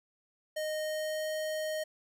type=tone with pitch glide; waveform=square; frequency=618 to 621.9 Hz; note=D#5 to D#5; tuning=-12 to -1 cents; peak=-33 dBFS; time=0.56-1.84 s; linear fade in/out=10 ms; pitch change=+11 cents; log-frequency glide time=0.8-1.3 s; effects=none